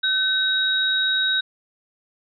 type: tone pair together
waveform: sine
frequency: 1527 / 3804 Hz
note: G6 / A#7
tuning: -46 / +34 cents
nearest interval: octave + major third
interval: 1580 cents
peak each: -22 / -20 dBFS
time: 0.03-1.41 s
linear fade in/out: 10 ms
effects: none